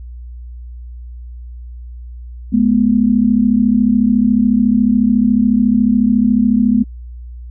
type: tone pair together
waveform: sine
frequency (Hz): 211.9 / 245.9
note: G#3 / B3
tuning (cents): +35 / -7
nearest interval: minor third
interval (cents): 258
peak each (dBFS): -12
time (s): 2.52-6.84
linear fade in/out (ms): 20
effects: added 60 Hz sine -28 dBFS peak until 7.5 s